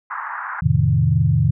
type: band-pass noise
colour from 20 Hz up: pink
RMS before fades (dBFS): -28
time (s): 0.1-0.61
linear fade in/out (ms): 10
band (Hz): 910 to 1700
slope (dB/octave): 48
type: chord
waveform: sine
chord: F dominant seventh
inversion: none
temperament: equal with one note detuned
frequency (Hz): 87.31 / 110 / 131.87 / 155.56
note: F2 / A2 / C3 / Eb3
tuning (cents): 0 / 0 / +14 / 0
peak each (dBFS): -21 / -19 / -18 / -18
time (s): 0.62-1.51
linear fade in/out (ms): 10
effects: none